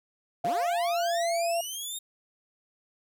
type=linear sweep; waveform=15% pulse; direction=up; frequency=114.5 to 3729 Hz; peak=-27 dBFS; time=0.44-1.99 s; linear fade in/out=10 ms
type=tone with pitch glide; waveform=sine; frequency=699 to 678.7 Hz; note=F5 to F5; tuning=+1 to -50 cents; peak=-25 dBFS; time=0.44-1.61 s; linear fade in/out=5 ms; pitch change=-51 cents; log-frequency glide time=0.57-1.33 s
effects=none